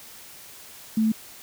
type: tone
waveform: sine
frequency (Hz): 220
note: A3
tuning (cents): 0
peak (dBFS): -18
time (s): 0.97-1.12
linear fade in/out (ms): 5
effects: white hiss -45 dBFS RMS until 1.42 s